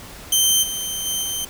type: tone with level steps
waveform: 15% pulse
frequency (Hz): 3112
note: G7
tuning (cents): -13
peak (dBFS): -7 / -17 / -14 / -16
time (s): 0.32-1.45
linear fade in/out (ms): 5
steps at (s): 0.62 / 1.05 / 1.22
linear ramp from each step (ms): 20
effects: pink hiss -39 dBFS RMS until 1.49 s